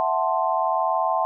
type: chord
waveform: sine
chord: F# half-diminished seventh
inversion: third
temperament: equal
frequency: 659.3 / 740 / 880 / 1046.5 Hz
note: E5 / F#5 / A5 / C6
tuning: 0 / 0 / 0 / 0 cents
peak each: -25 dBFS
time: 0-1.25 s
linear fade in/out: 0 ms
effects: none